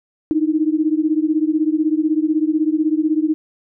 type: beating tone pair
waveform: sine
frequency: 304.7 / 320.7 Hz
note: D#4 / E4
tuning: -36 / -48 cents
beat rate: 16 Hz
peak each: -17 / -18 dBFS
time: 0.31-3.34 s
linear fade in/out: 0 ms
effects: none